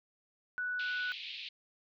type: tone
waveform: sine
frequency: 1480 Hz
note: F#6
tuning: in tune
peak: -33 dBFS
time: 0.58-1.12 s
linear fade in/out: 0 ms
type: band-pass noise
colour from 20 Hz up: pink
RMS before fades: -44 dBFS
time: 0.79-1.49 s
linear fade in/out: 5 ms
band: 2400 to 4200 Hz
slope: 48 dB/octave
effects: none